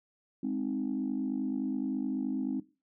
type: chord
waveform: sine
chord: Ab major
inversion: none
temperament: equal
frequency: 207.7 / 261.6 / 311.1 Hz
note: Ab3 / C4 / Eb4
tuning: 0 / 0 / 0 cents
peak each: -35 / -31 / -36 dBFS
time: 0.43-2.6 s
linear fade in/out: 5 ms
effects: noise-tail reverb RT60 0.3 s tail -18 dB re dry + tanh soft clip ceiling -23 dBFS